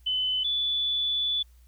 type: tone pair in turn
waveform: sine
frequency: 3023 / 3463 Hz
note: F#7 / A7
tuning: +36 / -28 cents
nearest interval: major second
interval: 236 cents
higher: second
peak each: -24 / -24 dBFS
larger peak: neither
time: 0.06-0.44 / 0.44-1.43 s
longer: second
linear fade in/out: 10 ms
effects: added 60 Hz sine -52 dBFS peak until 1.67 s + white hiss -67 dBFS RMS until 1.67 s